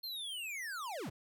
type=linear sweep; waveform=square; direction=down; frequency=4286 to 82.41 Hz; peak=-40 dBFS; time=0.03-1.1 s; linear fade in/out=10 ms; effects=none